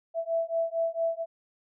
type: beating tone pair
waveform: sine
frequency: 660 / 664.4 Hz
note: E5 / E5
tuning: +2 / +13 cents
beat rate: 4.4 Hz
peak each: -29 dBFS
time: 0.14-1.26 s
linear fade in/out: 50 ms
effects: none